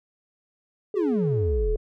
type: tone with pitch glide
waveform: sine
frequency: 421.3 to 426.9 Hz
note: G#4 to G#4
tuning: +25 to +48 cents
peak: -25 dBFS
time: 0.94-1.76 s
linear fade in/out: 2 ms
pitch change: +23 cents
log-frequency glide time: 1.11-1.39 s
type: exponential sweep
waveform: triangle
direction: down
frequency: 408.4 to 33.73 Hz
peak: -20 dBFS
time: 0.95-1.77 s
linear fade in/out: 20 ms
effects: none